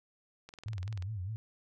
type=click train; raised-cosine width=0.2 ms; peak=-31 dBFS; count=12; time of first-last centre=0.49-1.024 s; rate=20.6 Hz
type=tone with vibrato; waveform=sine; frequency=99.6 Hz; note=G2; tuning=28 cents sharp; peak=-35 dBFS; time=0.66-1.36 s; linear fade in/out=0 ms; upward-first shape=sine; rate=4.9 Hz; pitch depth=200 cents each way
effects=none